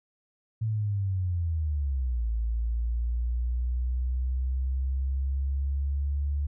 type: linear two-way sweep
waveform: sine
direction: down then up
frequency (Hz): 112.4 to 55.7 to 72.1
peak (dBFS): -25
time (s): 0.61-6.47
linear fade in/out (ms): 10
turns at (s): 2.28
effects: none